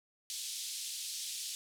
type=band-pass noise; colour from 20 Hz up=pink; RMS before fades=-41 dBFS; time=0.3-1.55 s; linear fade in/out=0 ms; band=3500 to 11000 Hz; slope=24 dB/octave; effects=none